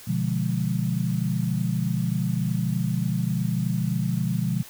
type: chord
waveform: sine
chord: B diminished seventh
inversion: none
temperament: equal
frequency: 123.47 / 146.83 / 174.61 / 207.7 Hz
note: B2 / D3 / F3 / Ab3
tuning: 0 / 0 / 0 / 0 cents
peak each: -27 / -29 / -26 / -30 dBFS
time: 0.07-4.63 s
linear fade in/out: 10 ms
effects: white hiss -45 dBFS RMS until 4.69 s